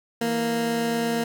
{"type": "tone pair together", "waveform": "20% pulse", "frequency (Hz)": [164.4, 232.5], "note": ["E3", "A#3"], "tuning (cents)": [-4, -4], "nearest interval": "tritone", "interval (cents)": 600, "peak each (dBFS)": [-29, -18], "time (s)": [0.21, 1.24], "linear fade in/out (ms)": 5, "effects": []}